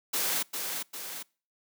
white noise with echo, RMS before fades -29 dBFS, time 0.13-0.43 s, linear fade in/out 10 ms, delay 400 ms, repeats 2, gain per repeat -5 dB, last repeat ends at 1.23 s, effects noise-tail reverb RT60 0.4 s tail -26 dB re dry + high-pass 200 Hz 12 dB/octave

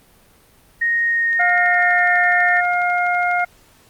sine tone with pitch glide, 1864.7 to 1813.7 Hz, A#6 to A#6, 0 to -48 cents, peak -15 dBFS, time 0.81-2.61 s, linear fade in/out 10 ms, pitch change -48 cents, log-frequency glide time 1.04-2.14 s
click train, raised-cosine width 0.2 ms, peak -23 dBFS, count 26, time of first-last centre 1.33-3.396 s, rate 12.1 Hz
harmonic tone, 710 Hz, F5, 28 cents sharp, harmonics 1 / 2 / 3, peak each -18 / -21 / -22 dBFS, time 1.39-3.45 s, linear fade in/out 10 ms
effects pink hiss -52 dBFS RMS until 3.89 s + Opus 32 kbps

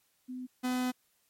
sine / 45% pulse tone pair in turn, 253.2 / 251.8 Hz, B3 / B3, +43 / +34 cents, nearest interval unison, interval 9 cents, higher first, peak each -37 / -29 dBFS, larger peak second, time 0.28-0.47 / 0.63-0.92 s, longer second, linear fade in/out 20 ms, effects white hiss -72 dBFS RMS until 1.29 s + MP3 64 kbps

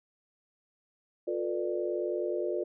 sine chord, B half-diminished seventh, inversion second, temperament just, 355.6 / 444.5 / 493.9 / 592.7 Hz, F4 / A4 / B4 / D5, +31 / +18 / 0 / +16 cents, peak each -32 / -36 / -37 / -35 dBFS, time 1.27-2.64 s, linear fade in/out 10 ms, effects none

